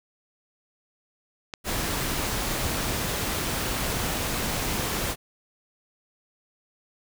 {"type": "clicks", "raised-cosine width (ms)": 0.2, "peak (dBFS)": -16, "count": 2, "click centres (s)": [1.538, 2.828]}
{"type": "noise", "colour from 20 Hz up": "pink", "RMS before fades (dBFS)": -28, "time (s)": [1.64, 5.16], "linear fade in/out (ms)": 50}
{"effects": []}